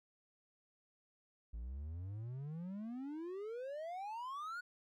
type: exponential sweep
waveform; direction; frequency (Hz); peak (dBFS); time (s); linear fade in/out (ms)
triangle; up; 53.6 to 1480; -40; 1.53-4.61; 10
effects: none